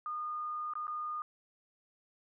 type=tone with dropouts; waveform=sine; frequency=1222 Hz; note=D#6; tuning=32 cents flat; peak=-35 dBFS; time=0.06-1.22 s; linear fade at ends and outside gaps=1 ms; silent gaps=0.736-0.754 / 0.869-0.879 s; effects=none